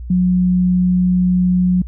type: tone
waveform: sine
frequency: 181.3 Hz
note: F#3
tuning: 35 cents flat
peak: -11 dBFS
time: 0.1-1.82 s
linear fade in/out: 5 ms
effects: added 60 Hz sine -26 dBFS peak until 1.87 s